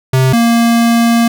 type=tone pair in turn; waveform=square; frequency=130.7 / 232.9 Hz; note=C3 / A#3; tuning=-1 / -1 cents; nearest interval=minor seventh; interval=1000 cents; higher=second; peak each=-8 dBFS; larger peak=neither; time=0.13-0.33 / 0.33-1.28 s; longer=second; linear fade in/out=5 ms; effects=none